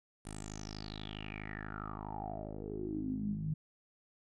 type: tone with low-pass filter sweep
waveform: 10% pulse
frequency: 52.3 Hz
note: G#1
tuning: 13 cents sharp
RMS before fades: -41 dBFS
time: 0.25-3.54 s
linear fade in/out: 5 ms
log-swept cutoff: 9500 to 150 Hz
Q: 9.3
effects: none